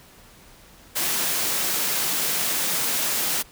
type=high-pass noise; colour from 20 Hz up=white; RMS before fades=-24 dBFS; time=0.95-3.43 s; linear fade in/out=20 ms; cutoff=130 Hz; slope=96 dB/octave; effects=pink hiss -50 dBFS RMS until 3.51 s